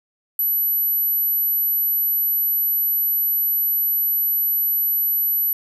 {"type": "tone", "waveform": "sine", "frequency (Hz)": 11840, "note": "F#9", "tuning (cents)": 0, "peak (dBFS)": -17, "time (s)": [0.39, 5.53], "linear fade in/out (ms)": 2, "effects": []}